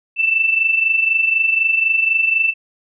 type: tone pair together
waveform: sine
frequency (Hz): 2637 / 2661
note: E7 / E7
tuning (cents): 0 / +16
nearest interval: unison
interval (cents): 16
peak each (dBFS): -20 / -14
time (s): 0.16-2.54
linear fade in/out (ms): 50
effects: none